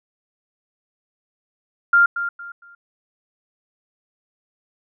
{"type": "tone with echo", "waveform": "sine", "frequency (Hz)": 1396.9, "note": "F6", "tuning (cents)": 0, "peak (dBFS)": -10, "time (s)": [1.93, 2.06], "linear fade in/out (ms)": 5, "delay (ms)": 230, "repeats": 3, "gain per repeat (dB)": -11, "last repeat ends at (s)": 2.75, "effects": []}